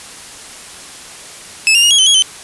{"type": "tone with pitch steps", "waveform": "sawtooth", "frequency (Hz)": [2607, 2795, 2863, 3307, 3064, 3313, 3066], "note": ["E7", "F7", "F7", "G#7", "G7", "G#7", "G7"], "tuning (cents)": [-20, 1, 42, -8, -40, -5, -39], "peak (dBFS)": -4, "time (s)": [1.67, 2.223], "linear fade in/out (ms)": 0, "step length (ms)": 79, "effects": ["white hiss -33 dBFS RMS until 2.43 s", "resampled to 24000 Hz"]}